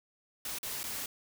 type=noise with dropouts; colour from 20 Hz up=white; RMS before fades=-38 dBFS; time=0.45-1.06 s; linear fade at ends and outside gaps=2 ms; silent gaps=0.586-0.63 / 0.832-0.839 s; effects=none

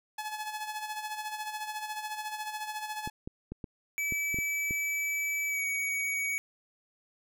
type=tone with tremolo; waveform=sawtooth; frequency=855 Hz; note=A5; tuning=50 cents flat; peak=-29 dBFS; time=0.18-3.1 s; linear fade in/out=5 ms; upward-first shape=sine; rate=14 Hz; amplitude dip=60%
type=clicks; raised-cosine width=3 ms; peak=-25 dBFS; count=8; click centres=3.075 / 3.275 / 3.52 / 3.642 / 4.123 / 4.344 / 4.387 / 4.709 s
type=tone with pitch glide; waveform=square; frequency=2300 to 2254 Hz; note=D7 to C#7; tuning=-37 to +28 cents; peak=-30 dBFS; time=3.98-6.38 s; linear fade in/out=0 ms; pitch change=-35 cents; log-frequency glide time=5.48-5.61 s
effects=none

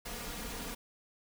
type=noise with comb filter; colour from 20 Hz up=pink; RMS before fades=-41 dBFS; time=0.05-0.75 s; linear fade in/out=10 ms; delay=4.2 ms; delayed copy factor=+0.7; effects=none

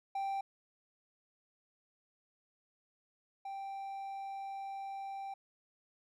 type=tone pair in turn; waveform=triangle; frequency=784 / 784 Hz; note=G5 / G5; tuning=0 / 0 cents; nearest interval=unison; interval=0 cents; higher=neither; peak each=-32 / -38 dBFS; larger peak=first; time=0.15-0.41 / 3.45-5.34 s; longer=second; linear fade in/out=5 ms; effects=none

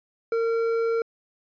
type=tone with hard clipping; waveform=triangle; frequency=457.8 Hz; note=A#4; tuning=31 cents flat; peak=-23 dBFS; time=0.32-1.02 s; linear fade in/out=2 ms; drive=11 dB; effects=resampled to 11025 Hz

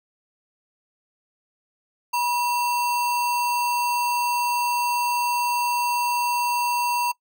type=tone with sample-and-hold; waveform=sine; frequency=966 Hz; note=B5; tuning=39 cents flat; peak=-20 dBFS; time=2.13-7.12 s; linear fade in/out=10 ms; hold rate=3675 Hz; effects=noise-tail reverb RT60 0.1 s tail -22 dB re dry

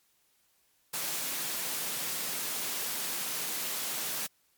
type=high-pass noise; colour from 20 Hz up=white; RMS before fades=-34 dBFS; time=0.93-4.27 s; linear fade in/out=10 ms; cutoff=130 Hz; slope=48 dB/octave; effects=white hiss -70 dBFS RMS until 4.57 s + MP3 96 kbps

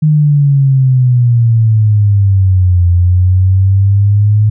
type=exponential two-way sweep; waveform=sine; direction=down then up; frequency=155 to 87.1 to 107.2 Hz; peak=-5 dBFS; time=0.02-4.5 s; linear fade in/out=10 ms; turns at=2.88 s; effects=none

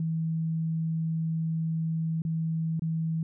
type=tone with dropouts; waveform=sine; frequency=161.9 Hz; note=E3; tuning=31 cents flat; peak=-26 dBFS; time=0-3.23 s; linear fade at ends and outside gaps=2 ms; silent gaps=2.22-2.25 / 2.795-2.82 s; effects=none

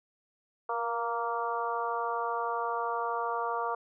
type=harmonic tone with a mistuned harmonic; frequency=232.6 Hz; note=A#3; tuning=4 cents flat; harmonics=2 / 3 / 4 / 5 / 6; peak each=-36 / -36 / -34 / -34 / -41 dBFS; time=0.69-3.75 s; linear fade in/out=5 ms; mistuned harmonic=2; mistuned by=+21 cents; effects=none

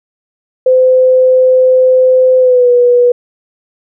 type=tone with pitch glide; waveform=sine; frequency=513 to 487.9 Hz; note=C5 to B4; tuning=-34 to -21 cents; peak=-4 dBFS; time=0.66-3.12 s; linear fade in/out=5 ms; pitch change=-87 cents; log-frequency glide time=2.39-2.7 s; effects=none

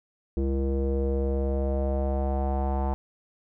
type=tone with low-pass filter sweep; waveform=square; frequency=67.7 Hz; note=C#2; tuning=40 cents flat; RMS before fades=-26 dBFS; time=0.37-2.94 s; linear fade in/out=0 ms; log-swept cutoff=390 to 850 Hz; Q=4.5; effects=none

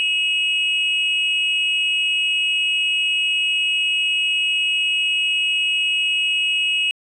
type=tone pair together; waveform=sine; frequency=2576 / 2892 Hz; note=E7 / F#7; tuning=-41 / -40 cents; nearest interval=major second; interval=201 cents; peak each=-18 dBFS; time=0-6.91 s; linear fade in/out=0 ms; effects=tanh soft clip ceiling -13 dBFS

